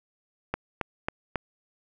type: click train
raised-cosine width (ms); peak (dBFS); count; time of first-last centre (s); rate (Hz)
0.5; -12; 4; 0.54-1.357; 3.67
effects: none